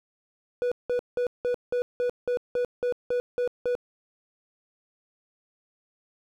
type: tone bursts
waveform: triangle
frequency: 490.3 Hz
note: B4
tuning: 13 cents flat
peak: -21 dBFS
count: 12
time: 0.62-3.752 s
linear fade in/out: 0 ms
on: 96 ms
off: 180 ms
effects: none